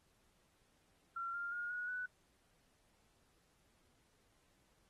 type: tone with pitch steps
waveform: sine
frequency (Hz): 1368 / 1396.7 / 1426.1 / 1456.1 / 1486.7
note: F6 / F6 / F6 / F#6 / F#6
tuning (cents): -36 / 0 / +36 / -28 / +8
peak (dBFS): -39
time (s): 1.16-2.06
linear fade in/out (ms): 5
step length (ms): 180
effects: pink hiss -75 dBFS RMS until 4.89 s + AAC 32 kbps